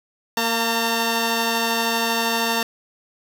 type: tone pair together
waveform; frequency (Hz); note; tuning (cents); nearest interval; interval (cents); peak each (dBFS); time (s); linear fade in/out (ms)
10% pulse; 230 / 907.3; A#3 / A#5; -23 / -47; 2 octaves; 2376; -14; 0.37-2.63; 2
effects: none